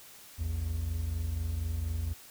triangle tone pair together, 58.27 / 82.41 Hz, A#1 / E2, 0 / 0 cents, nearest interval tritone, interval 600 cents, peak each -35 / -29 dBFS, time 0.38-2.14 s, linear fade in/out 20 ms, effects white hiss -52 dBFS RMS until 2.3 s

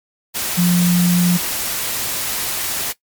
sine tone in noise, 176.1 Hz, F3, 15 cents sharp, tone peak -11 dBFS, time 0.57-1.38 s, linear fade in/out 20 ms, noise white, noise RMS -22 dBFS, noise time 0.34-2.93 s, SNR +8 dB, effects noise-tail reverb RT60 0.1 s tail -18 dB re dry + MP3 96 kbps

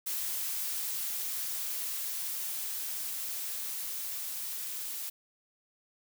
blue noise with level ramp, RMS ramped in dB -34 to -38 dBFS, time 0.06-5.1 s, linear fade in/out 10 ms, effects none

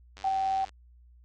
click train, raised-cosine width 0.2 ms, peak -29 dBFS, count 52, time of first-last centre 0.17-0.693 s, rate 97.6 Hz
sine tone, 770 Hz, G5, 31 cents flat, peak -25 dBFS, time 0.24-0.65 s, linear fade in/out 5 ms
effects added 60 Hz sine -53 dBFS peak until 1.24 s + AAC 32 kbps

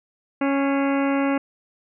harmonic tone with a mistuned harmonic, 276.5 Hz, C#4, 4 cents flat, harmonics 1 / 2 / 3 / 4 / 5 / 6 / 7 / 8 / 9 / 10, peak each -20 / -26 / -30 / -32 / -34 / -36 / -37 / -38 / -39 / -40 dBFS, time 0.41-1.38 s, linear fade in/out 5 ms, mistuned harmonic 7, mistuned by +79 cents, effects none

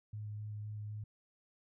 sine tone with vibrato, 105.6 Hz, G#2, 29 cents sharp, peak -40 dBFS, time 0.13-1.04 s, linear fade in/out 5 ms, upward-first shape square, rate 3.9 Hz, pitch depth 9 cents each way, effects none

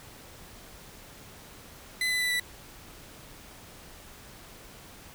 30% pulse tone with pitch steps, 2015 / 1999.9 / 1985 / 1970.1 Hz, B6 / B6 / B6 / B6, +34 / +21 / +8 / -5 cents, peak -23 dBFS, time 2.01-2.398 s, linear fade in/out 2 ms, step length 97 ms, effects pink hiss -49 dBFS RMS until 5.14 s

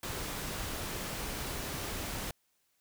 pink noise, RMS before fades -38 dBFS, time 0.03-2.31 s, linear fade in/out 2 ms, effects white hiss -75 dBFS RMS until 2.8 s

